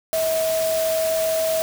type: tone in noise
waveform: sine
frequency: 644 Hz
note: E5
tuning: 41 cents flat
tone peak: -19 dBFS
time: 0.13-1.62 s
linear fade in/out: 0 ms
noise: white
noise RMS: -29 dBFS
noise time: 0.13-1.62 s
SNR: +7 dB
effects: none